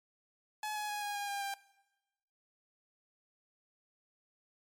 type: tone with pitch steps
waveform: sawtooth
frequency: 851 / 841.2 / 831.6 / 822 / 812.6 / 803.2 / 794 Hz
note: G#5 / G#5 / G#5 / G#5 / G#5 / G5 / G5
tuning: +42 / +22 / +2 / -18 / -38 / +42 / +22 cents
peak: -32 dBFS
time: 0.63-1.54 s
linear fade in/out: 2 ms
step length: 130 ms
effects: noise-tail reverb RT60 1.0 s tail -20 dB re dry + MP3 64 kbps